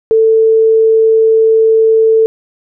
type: tone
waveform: sine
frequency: 444.7 Hz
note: A4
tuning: 18 cents sharp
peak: -5 dBFS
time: 0.11-2.26 s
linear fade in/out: 0 ms
effects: none